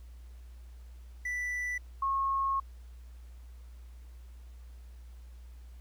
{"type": "tone pair in turn", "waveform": ["triangle", "sine"], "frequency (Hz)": [1975.5, 1088.4], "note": ["B6", "C#6"], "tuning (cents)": [0, -32], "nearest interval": "minor seventh", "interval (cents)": 1032, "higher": "first", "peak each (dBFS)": [-30, -27], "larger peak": "second", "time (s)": [[1.25, 1.78], [2.02, 2.6]], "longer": "second", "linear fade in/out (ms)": 5, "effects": ["added 60 Hz sine -46 dBFS peak until 5.8 s", "pink hiss -66 dBFS RMS until 5.8 s"]}